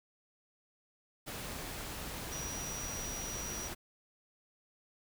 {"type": "tone in noise", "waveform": "sine", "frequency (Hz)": 5800, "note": "F#8", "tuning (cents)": -35, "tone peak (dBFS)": -41, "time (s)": [2.31, 3.69], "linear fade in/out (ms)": 20, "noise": "pink", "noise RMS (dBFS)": -42, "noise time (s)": [1.26, 3.75], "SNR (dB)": -2, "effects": []}